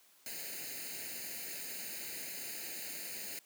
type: noise with comb filter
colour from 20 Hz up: white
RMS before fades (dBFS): -43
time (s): 0.26-3.39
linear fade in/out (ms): 2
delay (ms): 0.44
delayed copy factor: +0.85
effects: white hiss -65 dBFS RMS until 3.45 s + high-pass 200 Hz 12 dB/octave